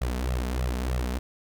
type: tone with flanger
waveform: sawtooth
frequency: 62.5 Hz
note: B1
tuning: 21 cents sharp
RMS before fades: -28 dBFS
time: 0.01-1.19 s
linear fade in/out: 10 ms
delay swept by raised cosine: 1.5 to 4.7 ms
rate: 3.2 Hz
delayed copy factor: +0.9
effects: none